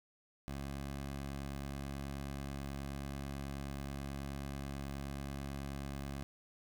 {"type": "tone", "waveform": "15% pulse", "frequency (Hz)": 69.3, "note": "C#2", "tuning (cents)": 0, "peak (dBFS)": -34, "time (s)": [0.48, 6.23], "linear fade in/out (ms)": 0, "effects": []}